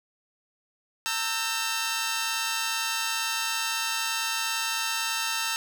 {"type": "chord", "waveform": "10% pulse", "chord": "E diminished", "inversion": "second", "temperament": "equal with one note detuned", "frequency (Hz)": [911.6, 1318.5, 1568], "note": ["Bb5", "E6", "G6"], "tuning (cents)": [-39, 0, 0], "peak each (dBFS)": [-22, -22, -25], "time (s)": [1.06, 5.56], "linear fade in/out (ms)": 0, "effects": []}